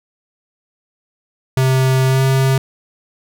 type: tone with pitch glide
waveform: square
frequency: 131.3 to 133.36 Hz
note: C3 to C3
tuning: +6 to +33 cents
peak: -12 dBFS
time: 1.57-2.58 s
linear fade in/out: 2 ms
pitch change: +27 cents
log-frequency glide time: 2.07-2.23 s
effects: none